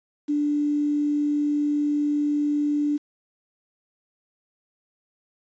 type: tone with quantisation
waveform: sine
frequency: 293.7 Hz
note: D4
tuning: in tune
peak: -20 dBFS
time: 0.28-2.98 s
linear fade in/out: 20 ms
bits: 8
effects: resampled to 16000 Hz